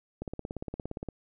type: click train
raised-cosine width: 2 ms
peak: -22 dBFS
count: 16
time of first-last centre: 0.22-1.087 s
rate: 17.3 Hz
effects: none